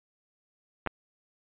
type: clicks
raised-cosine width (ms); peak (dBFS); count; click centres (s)
0.5; -17 / -14; 2; 0.863 / 0.873
effects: resampled to 8000 Hz